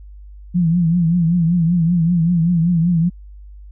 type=tone with vibrato; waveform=sine; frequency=170 Hz; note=F3; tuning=46 cents flat; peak=-12 dBFS; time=0.54-3.1 s; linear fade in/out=20 ms; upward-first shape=triangle; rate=5.2 Hz; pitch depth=110 cents each way; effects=added 50 Hz sine -35 dBFS peak until 3.71 s